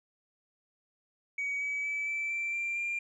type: tone with pitch steps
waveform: sine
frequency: 2260 / 2281 / 2302 / 2324 / 2345 / 2367 / 2389 Hz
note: C#7 / C#7 / D7 / D7 / D7 / D7 / D7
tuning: +33 / +49 / -35 / -19 / -3 / +13 / +29 cents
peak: -29 dBFS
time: 1.38-2.99 s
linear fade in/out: 5 ms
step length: 230 ms
effects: tanh soft clip ceiling -28 dBFS